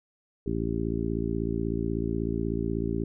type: harmonic tone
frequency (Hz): 56.3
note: A1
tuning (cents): +40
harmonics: 1 / 2 / 3 / 4 / 5 / 6 / 7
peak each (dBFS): -34 / -34 / -34 / -34 / -34 / -34 / -34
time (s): 0.46-3.04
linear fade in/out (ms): 5
effects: none